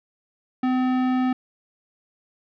sine tone with tanh clipping, 255.4 Hz, C4, 42 cents flat, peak -21 dBFS, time 0.63-1.33 s, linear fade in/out 5 ms, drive 17 dB, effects none

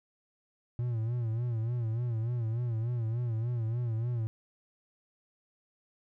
triangle tone with vibrato, 116.5 Hz, A#2, 1 cent flat, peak -27 dBFS, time 0.79-4.27 s, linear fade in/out 0 ms, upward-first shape sine, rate 3.4 Hz, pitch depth 96 cents each way, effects none

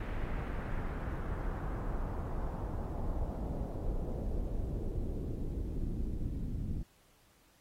brown noise with low-pass filter sweep, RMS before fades -36 dBFS, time 0-6.83 s, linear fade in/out 5 ms, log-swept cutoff 2200 to 230 Hz, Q 1.5, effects pink hiss -67 dBFS RMS until 7.6 s + AAC 48 kbps

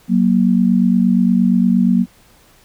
sine tone pair together, 186.84 / 235.4 Hz, F#3 / A#3, +17 / +17 cents, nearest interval major third, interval 400 cents, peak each -13 dBFS, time 0.08-2.06 s, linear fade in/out 50 ms, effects pink hiss -50 dBFS RMS until 2.64 s

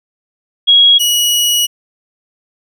sine / sawtooth tone pair in turn, 3310 / 2915 Hz, G#7 / F#7, -6 / -26 cents, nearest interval major second, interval 220 cents, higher first, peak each -4 / -7 dBFS, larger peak first, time 0.67-0.99 / 0.99-1.67 s, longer second, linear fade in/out 20 ms, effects none

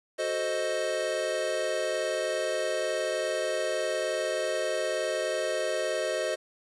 square chord, F# diminished seventh, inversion none, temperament equal, 370 / 440 / 523.3 / 622.3 Hz, F#4 / A4 / C5 / Eb5, 0 / 0 / 0 / 0 cents, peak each -37 / -37 / -33 / -31 dBFS, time 0.18-6.36 s, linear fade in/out 20 ms, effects resampled to 24000 Hz + 9-bit

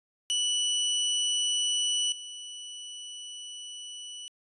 sawtooth tone with level steps, 2960 Hz, F#7, in tune, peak -22 / -36 dBFS, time 0.3-4.28 s, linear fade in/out 0 ms, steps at 2.12 s, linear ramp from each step 2 ms, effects resampled to 24000 Hz

